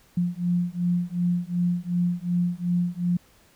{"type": "beating tone pair", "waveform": "sine", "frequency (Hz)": [174.61, 177.31], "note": ["F3", "F3"], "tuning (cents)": [0, 27], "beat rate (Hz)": 2.7, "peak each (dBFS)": -25, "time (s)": [0.17, 3.17], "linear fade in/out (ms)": 5, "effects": ["pink hiss -58 dBFS RMS until 3.55 s"]}